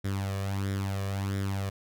sawtooth tone with flanger, 98 Hz, G2, in tune, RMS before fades -31 dBFS, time 0.04-1.7 s, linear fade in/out 10 ms, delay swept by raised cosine 0.55 to 1.75 ms, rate 1.5 Hz, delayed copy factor +0.65, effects none

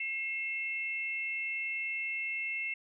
sine tone pair together, 2149 / 2670 Hz, C7 / E7, +46 / +22 cents, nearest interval major third, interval 376 cents, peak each -35 / -36 dBFS, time 0-2.74 s, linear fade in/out 5 ms, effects none

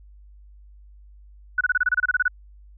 sine tone bursts, 1480 Hz, F#6, in tune, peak -16 dBFS, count 13, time 1.58-2.281 s, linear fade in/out 5 ms, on 29 ms, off 27 ms, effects added 50 Hz sine -45 dBFS peak until 2.77 s

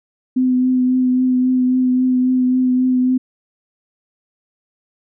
sine tone with vibrato, 254.2 Hz, C4, 50 cents flat, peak -12 dBFS, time 0.36-3.18 s, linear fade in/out 10 ms, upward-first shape triangle, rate 3.7 Hz, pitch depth 19 cents each way, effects none

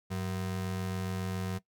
square ring-modulated tone, 142 Hz, C#3, 42 cents sharp, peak -30 dBFS, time 0.1-1.59 s, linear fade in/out 20 ms, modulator 43.6 Hz, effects noise-tail reverb RT60 0.1 s tail -18 dB re dry

